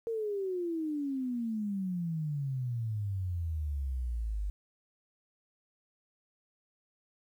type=exponential sweep; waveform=sine; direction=down; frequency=464.3 to 48.7 Hz; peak=-31 dBFS; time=0.07-4.5 s; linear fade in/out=0 ms; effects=11-bit

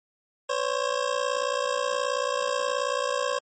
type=ring-modulated tone; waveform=25% pulse; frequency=537 Hz; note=C5; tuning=45 cents sharp; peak=-18 dBFS; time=0.49-3.39 s; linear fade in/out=10 ms; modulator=29.3 Hz; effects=MP3 32 kbps

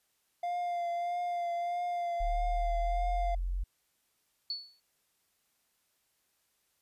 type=tone with vibrato; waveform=triangle; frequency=698.5 Hz; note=F5; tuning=in tune; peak=-29 dBFS; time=0.43-3.35 s; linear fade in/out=5 ms; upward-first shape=triangle; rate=1.6 Hz; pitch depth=26 cents each way
type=linear sweep; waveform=sine; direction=up; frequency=36.45 to 45.49 Hz; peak=-30 dBFS; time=2.2-3.64 s; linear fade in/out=10 ms
type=tone with exponential decay; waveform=sine; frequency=4435 Hz; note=C#8; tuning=in tune; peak=-30 dBFS; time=4.5-4.8 s; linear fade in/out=2 ms; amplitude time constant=65 ms
effects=white hiss -75 dBFS RMS until 6.81 s + resampled to 32000 Hz

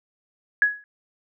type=tone with exponential decay; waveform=sine; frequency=1676 Hz; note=G#6; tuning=15 cents sharp; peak=-11 dBFS; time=0.62-0.84 s; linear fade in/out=1 ms; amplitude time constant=47 ms; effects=none

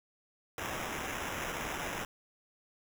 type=noise with sample-and-hold; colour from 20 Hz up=white; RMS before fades=-38 dBFS; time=0.58-2.05 s; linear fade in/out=2 ms; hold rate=4410 Hz; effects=none

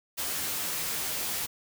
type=noise with comb filter; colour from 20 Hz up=white; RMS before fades=-32 dBFS; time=0.17-1.47 s; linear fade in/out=20 ms; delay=13 ms; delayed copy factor=+0.65; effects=none

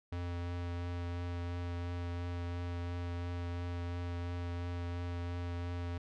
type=tone with vibrato; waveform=square; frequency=87.31 Hz; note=F2; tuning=in tune; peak=-37 dBFS; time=0.12-5.98 s; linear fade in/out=5 ms; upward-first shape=triangle; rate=2.9 Hz; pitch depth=13 cents each way; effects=low-pass 4000 Hz 12 dB/octave

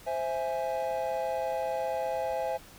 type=chord; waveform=triangle; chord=C augmented; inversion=none; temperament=equal; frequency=523.3 / 659.3 / 830.6 Hz; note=C5 / E5 / G#5; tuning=0 / 0 / 0 cents; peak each=-31 / -31 / -32 dBFS; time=0.06-2.58 s; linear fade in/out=20 ms; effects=pink hiss -52 dBFS RMS until 2.78 s

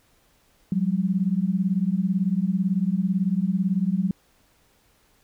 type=beating tone pair; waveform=sine; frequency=179.2 / 197.2 Hz; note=F3 / G3; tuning=+45 / +11 cents; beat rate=18 Hz; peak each=-23 dBFS; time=0.72-4.11 s; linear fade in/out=2 ms; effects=pink hiss -62 dBFS RMS until 5.23 s

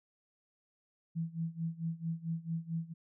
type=tone with tremolo; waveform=sine; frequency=164.81 Hz; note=E3; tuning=in tune; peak=-31 dBFS; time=1.15-2.94 s; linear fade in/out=20 ms; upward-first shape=sine; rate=4.5 Hz; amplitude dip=90%; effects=none

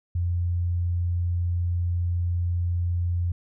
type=tone; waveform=sine; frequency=87.31 Hz; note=F2; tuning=in tune; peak=-22 dBFS; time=0.15-3.32 s; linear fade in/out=5 ms; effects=none

